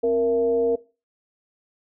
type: tone with frequency modulation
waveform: sine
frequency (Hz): 466.2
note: A#4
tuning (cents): 0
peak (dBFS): -17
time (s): 0.03-0.76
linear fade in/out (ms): 10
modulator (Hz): 202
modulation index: 0.47
effects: noise-tail reverb RT60 0.3 s tail -19 dB re dry